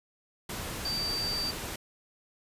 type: tone in noise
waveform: sine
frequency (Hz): 4648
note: D8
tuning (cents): -19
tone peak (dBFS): -30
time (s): 0.85-1.51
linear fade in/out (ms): 5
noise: pink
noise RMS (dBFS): -37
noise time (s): 0.49-1.76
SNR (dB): +4
effects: resampled to 32000 Hz